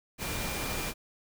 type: tone in noise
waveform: sine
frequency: 2392 Hz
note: D7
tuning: 31 cents sharp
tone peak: -42 dBFS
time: 0.18-0.94 s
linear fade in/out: 50 ms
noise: pink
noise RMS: -34 dBFS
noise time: 0.18-0.94 s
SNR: -11 dB
effects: none